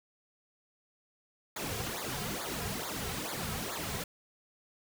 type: noise with flanger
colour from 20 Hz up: pink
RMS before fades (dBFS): -37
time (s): 1.56-4.04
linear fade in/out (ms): 5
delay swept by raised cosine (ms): 0.35 to 3.45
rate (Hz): 2.3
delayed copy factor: -0.95
effects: none